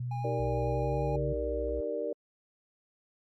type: tone with pitch glide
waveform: sine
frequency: 123 to 140.48 Hz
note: B2 to C#3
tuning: -7 to +23 cents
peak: -32 dBFS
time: 0-1.33 s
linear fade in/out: 5 ms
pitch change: +230 cents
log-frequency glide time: 0.64-1.01 s
type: tone with vibrato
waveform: triangle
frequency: 816 Hz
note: G#5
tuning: 31 cents flat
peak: -35 dBFS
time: 0.11-1.16 s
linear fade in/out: 5 ms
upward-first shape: sine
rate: 11 Hz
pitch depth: 11 cents each way
type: chord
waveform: sine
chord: Eb major seventh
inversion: none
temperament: equal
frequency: 311.1 / 392 / 466.2 / 587.3 Hz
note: Eb4 / G4 / Bb4 / D5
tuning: 0 / 0 / 0 / 0 cents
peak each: -40 / -39 / -34 / -35 dBFS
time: 0.24-2.13 s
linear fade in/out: 5 ms
type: tone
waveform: sine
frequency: 61.8 Hz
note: B1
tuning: 2 cents sharp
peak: -35 dBFS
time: 0.39-1.81 s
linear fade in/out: 10 ms
effects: AAC 48 kbps